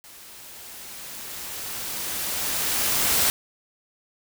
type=noise with level ramp; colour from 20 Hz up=white; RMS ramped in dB=-46 to -20 dBFS; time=0.04-3.3 s; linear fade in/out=0 ms; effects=none